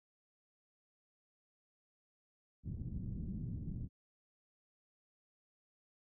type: low-pass noise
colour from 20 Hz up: white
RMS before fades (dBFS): -42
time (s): 2.63-3.89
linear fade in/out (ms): 50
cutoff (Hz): 200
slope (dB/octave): 24
effects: none